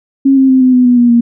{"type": "tone with pitch steps", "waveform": "sine", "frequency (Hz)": [271.6, 266.2, 260.8, 255.6, 250.5, 245.5, 240.6, 235.8], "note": ["C#4", "C4", "C4", "C4", "B3", "B3", "B3", "A#3"], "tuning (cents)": [-35, 30, -5, -40, 25, -10, -45, 20], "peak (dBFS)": -4, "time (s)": [0.25, 1.21], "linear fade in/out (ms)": 10, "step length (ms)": 120, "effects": []}